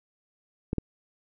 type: clicks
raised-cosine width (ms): 3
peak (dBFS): -14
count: 2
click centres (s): 0.731 / 0.783
effects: none